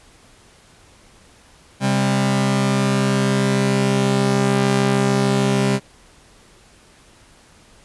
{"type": "tone pair together", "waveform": "sawtooth", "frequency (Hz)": [133.01, 199.6], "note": ["C3", "G3"], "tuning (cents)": [29, 32], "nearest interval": "perfect fifth", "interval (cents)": 703, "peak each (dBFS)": [-15, -14], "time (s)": [1.8, 5.8], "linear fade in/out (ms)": 50, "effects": ["pink hiss -50 dBFS RMS until 7.84 s", "resampled to 24000 Hz"]}